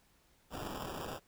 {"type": "noise with sample-and-hold", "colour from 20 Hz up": "white", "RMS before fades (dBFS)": -42, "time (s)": [0.5, 1.2], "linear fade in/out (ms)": 50, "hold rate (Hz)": 2100, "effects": ["pink hiss -69 dBFS RMS until 1.27 s"]}